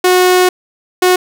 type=tone bursts at uneven times; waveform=sawtooth; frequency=364.9 Hz; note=F#4; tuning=24 cents flat; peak=-3 dBFS; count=2; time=0.04-0.49 / 1.02-1.16 s; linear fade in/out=5 ms; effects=none